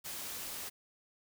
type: noise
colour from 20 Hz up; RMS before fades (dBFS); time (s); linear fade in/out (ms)
white; -42; 0.04-0.7; 20
effects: none